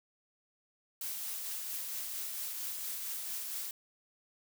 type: noise with tremolo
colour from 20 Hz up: blue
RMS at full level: -38 dBFS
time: 1.01-3.71 s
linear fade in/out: 2 ms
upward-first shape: triangle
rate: 4.4 Hz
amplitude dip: 30%
effects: none